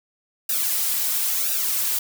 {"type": "noise with flanger", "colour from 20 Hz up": "blue", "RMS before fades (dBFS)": -23, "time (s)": [0.49, 1.99], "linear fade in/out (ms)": 5, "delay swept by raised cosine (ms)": [0.92, 3.92], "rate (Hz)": 0.98, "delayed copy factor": -0.9, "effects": []}